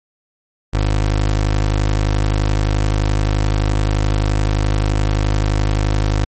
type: tone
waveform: 25% pulse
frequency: 51.6 Hz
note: G#1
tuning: 10 cents flat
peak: -10 dBFS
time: 0.73-6.25 s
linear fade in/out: 10 ms
effects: MP3 32 kbps